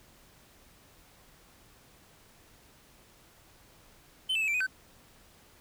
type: tone with pitch steps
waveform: triangle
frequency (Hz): 3063 / 2642 / 2575 / 2345 / 2493 / 1531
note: G7 / E7 / E7 / D7 / D#7 / G6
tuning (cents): -41 / +3 / -41 / -3 / +3 / -41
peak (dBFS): -25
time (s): 4.29-4.668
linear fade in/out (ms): 10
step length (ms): 63
effects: pink hiss -59 dBFS RMS until 5.6 s